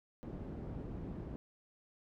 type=low-pass noise; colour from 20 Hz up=white; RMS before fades=-44 dBFS; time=0.23-1.36 s; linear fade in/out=0 ms; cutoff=250 Hz; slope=12 dB/octave; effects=none